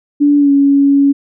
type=tone with pitch glide; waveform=sine; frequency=289.2 to 279.8 Hz; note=D4 to C#4; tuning=-27 to +16 cents; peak=-6 dBFS; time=0.2-1.13 s; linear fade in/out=20 ms; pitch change=-57 cents; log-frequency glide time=0.38-0.51 s; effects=none